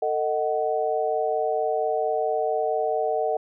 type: chord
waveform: sine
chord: D# diminished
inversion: second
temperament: just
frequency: 448 / 622.3 / 746.7 Hz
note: A4 / D#5 / F#5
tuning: +31 / 0 / +16 cents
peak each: -26 dBFS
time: 0.02-3.37 s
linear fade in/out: 5 ms
effects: none